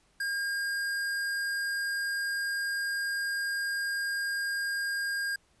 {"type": "tone", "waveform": "square", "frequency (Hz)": 1615, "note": "G#6", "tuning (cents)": -49, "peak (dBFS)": -30, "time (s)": [0.2, 5.36], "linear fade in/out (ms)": 5, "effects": ["pink hiss -67 dBFS RMS until 5.6 s", "resampled to 24000 Hz"]}